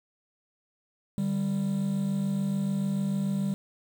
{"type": "tone pair together", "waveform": "triangle", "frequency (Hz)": [149.52, 196.4], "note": ["D3", "G3"], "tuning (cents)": [31, 4], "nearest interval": "perfect fourth", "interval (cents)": 473, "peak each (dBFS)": [-30, -24], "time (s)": [1.18, 3.54], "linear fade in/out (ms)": 0, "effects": ["tanh soft clip ceiling -16 dBFS", "8-bit"]}